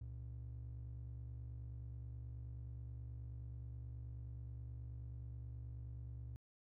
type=ring-modulated tone; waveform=triangle; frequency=92.5 Hz; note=F#2; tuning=in tune; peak=-40 dBFS; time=0.01-6.36 s; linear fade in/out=0 ms; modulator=24.7 Hz; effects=tanh soft clip ceiling -39 dBFS